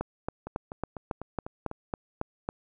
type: two click trains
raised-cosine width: 1 ms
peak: -23 / -16 dBFS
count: 6 / 10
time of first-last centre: 0.47-1.714 / 0.01-2.489 s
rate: 4.02 / 3.63 Hz
effects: none